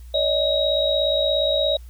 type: tone cluster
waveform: sine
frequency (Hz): 570 / 627 / 3813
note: C#5 / D#5 / A#7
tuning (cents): +48 / +13 / +38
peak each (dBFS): -22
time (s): 0.14-1.77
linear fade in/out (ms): 5
effects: added 60 Hz sine -37 dBFS peak until 1.89 s + white hiss -57 dBFS RMS until 1.89 s